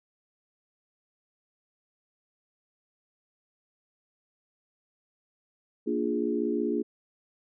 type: chord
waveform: sine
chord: Bb dominant seventh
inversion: none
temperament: equal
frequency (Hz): 233.1 / 293.7 / 349.2 / 415.3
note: Bb3 / D4 / F4 / Ab4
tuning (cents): 0 / 0 / 0 / 0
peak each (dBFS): -31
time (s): 5.86-6.83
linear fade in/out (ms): 20
effects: none